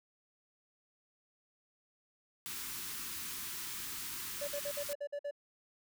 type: band-stop noise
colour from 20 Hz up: white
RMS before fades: -42 dBFS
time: 2.46-4.93 s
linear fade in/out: 0 ms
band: 400 to 920 Hz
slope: 48 dB/octave
type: tone bursts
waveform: triangle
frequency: 576 Hz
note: D5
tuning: 34 cents flat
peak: -34 dBFS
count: 8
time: 4.41-5.311 s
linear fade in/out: 10 ms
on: 68 ms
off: 51 ms
effects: none